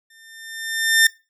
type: tone with exponential growth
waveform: sawtooth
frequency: 1800 Hz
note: A6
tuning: 39 cents sharp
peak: -7 dBFS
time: 0.1-1.07 s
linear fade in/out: 5 ms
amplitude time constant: 210 ms
effects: noise-tail reverb RT60 0.3 s tail -23 dB re dry